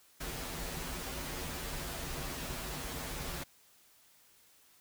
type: noise with comb filter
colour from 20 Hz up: pink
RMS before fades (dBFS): -40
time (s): 0.2-3.44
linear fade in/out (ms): 10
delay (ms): 9.7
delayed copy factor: -0.8
effects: white hiss -64 dBFS RMS until 4.8 s